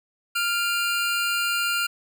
25% pulse tone pair together, 1396.9 / 2400 Hz, F6 / D7, 0 / +37 cents, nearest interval major sixth, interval 937 cents, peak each -19 / -28 dBFS, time 0.35-1.87 s, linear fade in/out 10 ms, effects none

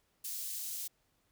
white high-pass noise, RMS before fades -40 dBFS, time 0.24-0.88 s, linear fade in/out 10 ms, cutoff 5000 Hz, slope 12 dB/octave, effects pink hiss -75 dBFS RMS until 1.31 s

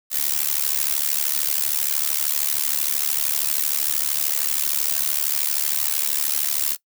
blue noise with amplitude modulation, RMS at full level -18 dBFS, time 0.1-6.77 s, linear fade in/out 50 ms, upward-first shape sine, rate 73 Hz, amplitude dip 100%, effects noise-tail reverb RT60 0.1 s tail -20 dB re dry

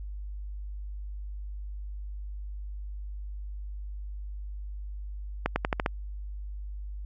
accelerating click train, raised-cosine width 0.5 ms, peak -10 dBFS, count 6, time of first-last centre 5.46-5.861 s, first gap 100 ms, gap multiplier 0.89, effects added 50 Hz sine -35 dBFS peak until 7.05 s

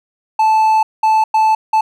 triangle tone bursts at uneven times, 875 Hz, A5, 10 cents flat, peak -7 dBFS, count 4, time 0.39-0.83 / 1.03-1.24 / 1.34-1.55 / 1.73-1.81 s, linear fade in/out 5 ms, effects none

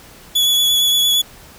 40% pulse tone with vibrato, 3403 Hz, G#7, 41 cents sharp, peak -11 dBFS, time 0.35-1.22 s, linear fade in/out 10 ms, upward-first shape sine, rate 8.7 Hz, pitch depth 18 cents each way, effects pink hiss -42 dBFS RMS until 1.58 s

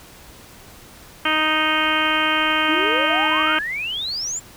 harmonic tone, 311.1 Hz, D#4, in tune, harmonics 1 / 2 / 3 / 4 / 5 / 6 / 7 / 8 / 9 / 10, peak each -27 / -29 / -27 / -23 / -24 / -28 / -26 / -26 / -28 / -25 dBFS, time 1.25-3.59 s, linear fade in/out 5 ms
sine exponential sweep, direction up, 293.3 to 7459 Hz, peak -23 dBFS, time 2.68-4.4 s, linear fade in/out 20 ms
effects pink hiss -44 dBFS RMS until 4.56 s

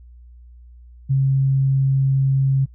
sine tone, 135.2 Hz, C#3, 43 cents flat, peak -14 dBFS, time 1.09-2.66 s, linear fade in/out 20 ms, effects noise-tail reverb RT60 0.1 s tail -25 dB re dry + added 60 Hz sine -41 dBFS peak until 2.74 s

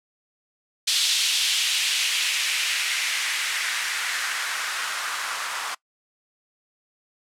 blue noise with band-pass filter sweep, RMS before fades -25 dBFS, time 0.87-5.75 s, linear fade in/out 10 ms, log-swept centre 3600 to 1100 Hz, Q 1.9, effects noise-tail reverb RT60 0.1 s tail -23 dB re dry + low-pass 11000 Hz 12 dB/octave

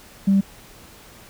sine tone, 196 Hz, G3, in tune, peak -12 dBFS, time 0.27-0.41 s, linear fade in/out 10 ms, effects tanh soft clip ceiling -9 dBFS + pink hiss -46 dBFS RMS until 1.29 s

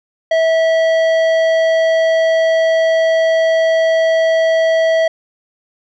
sine tone with tanh clipping, 650 Hz, E5, 24 cents flat, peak -12 dBFS, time 0.31-5.08 s, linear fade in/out 5 ms, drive 12 dB, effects none

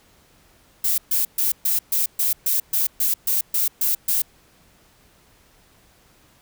violet noise bursts, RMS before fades -20 dBFS, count 13, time 0.84-4.22 s, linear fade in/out 5 ms, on 140 ms, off 130 ms, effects pink hiss -56 dBFS RMS until 6.41 s

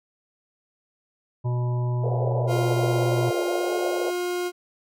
harmonic tone, 122.6 Hz, B2, 12 cents flat, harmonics 1 / 3 / 5 / 7 / 8, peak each -22 / -36 / -39 / -42 / -40 dBFS, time 1.44-3.31 s, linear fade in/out 20 ms
pink band-pass noise, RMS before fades -29 dBFS, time 2.03-4.11 s, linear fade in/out 10 ms, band 430 to 730 Hz, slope 48 dB/octave
40% pulse tone with pitch glide, 351 to 356.1 Hz, F4 to F4, +9 to +34 cents, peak -24 dBFS, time 2.47-4.52 s, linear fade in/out 50 ms, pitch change +25 cents, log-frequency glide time 3.29-3.78 s
effects none

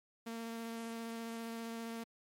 sawtooth tone with vibrato, 229 Hz, A#3, 31 cents flat, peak -37 dBFS, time 0.26-2.04 s, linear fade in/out 10 ms, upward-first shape sine, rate 15 Hz, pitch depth 10 cents each way, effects MP3 64 kbps

